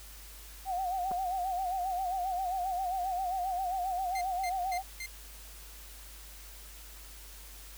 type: tone with vibrato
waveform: sine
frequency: 740 Hz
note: F#5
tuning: in tune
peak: -30 dBFS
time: 0.65-4.83 s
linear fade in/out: 50 ms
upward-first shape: sine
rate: 7.5 Hz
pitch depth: 87 cents each way
type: clicks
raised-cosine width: 1 ms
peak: -28 dBFS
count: 2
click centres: 1.112 / 1.117 s
type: tone bursts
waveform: sawtooth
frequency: 2093 Hz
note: C7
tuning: in tune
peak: -34 dBFS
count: 4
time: 4.15-5.062 s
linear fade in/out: 5 ms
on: 63 ms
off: 220 ms
effects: added 50 Hz sine -49 dBFS peak until 7.77 s + white hiss -51 dBFS RMS until 7.77 s